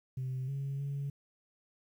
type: tone with pitch steps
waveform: sine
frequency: 129.8 / 138.1 / 140.5 Hz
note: C3 / C#3 / C#3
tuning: -13 / -6 / +24 cents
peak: -32 dBFS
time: 0.17-1.1 s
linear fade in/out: 5 ms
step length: 310 ms
effects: tanh soft clip ceiling -31 dBFS + 11-bit